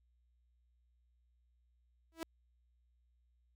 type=tone with exponential growth; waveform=sawtooth; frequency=327.2 Hz; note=E4; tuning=13 cents flat; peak=-32 dBFS; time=2.12-2.23 s; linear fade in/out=1 ms; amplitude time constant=22 ms; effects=added 60 Hz sine -70 dBFS peak until 3.55 s